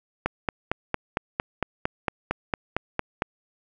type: click train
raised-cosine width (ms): 0.5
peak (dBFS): -8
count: 14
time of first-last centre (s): 0.26-3.221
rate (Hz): 4.39
effects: none